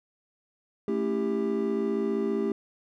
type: chord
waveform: triangle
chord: A dominant seventh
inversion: none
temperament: just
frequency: 220 / 275 / 330 / 396 Hz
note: A3 / C#4 / E4 / G4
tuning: 0 / -14 / +2 / +18 cents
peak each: -28 / -32 / -32 / -26 dBFS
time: 0.88-2.52 s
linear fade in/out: 2 ms
effects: none